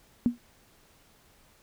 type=tone with exponential decay; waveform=sine; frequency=240 Hz; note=B3; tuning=49 cents flat; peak=-16 dBFS; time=0.26-0.38 s; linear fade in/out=0 ms; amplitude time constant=25 ms; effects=pink hiss -61 dBFS RMS until 1.62 s